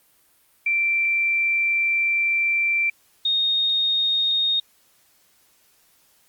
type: tone pair in turn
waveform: sine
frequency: 2349 / 3707 Hz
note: D7 / A#7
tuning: 0 / -10 cents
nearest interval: minor sixth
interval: 790 cents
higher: second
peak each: -18 dBFS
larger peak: neither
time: 0.66-2.9 / 3.25-4.6 s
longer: first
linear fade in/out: 5 ms
effects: white hiss -60 dBFS RMS until 6.28 s + Opus 32 kbps